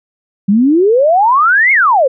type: exponential two-way sweep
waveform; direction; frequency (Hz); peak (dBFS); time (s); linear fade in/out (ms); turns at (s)
sine; up then down; 190 to 2224 to 492.6; -6; 0.48-2.08; 10; 1.72
effects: none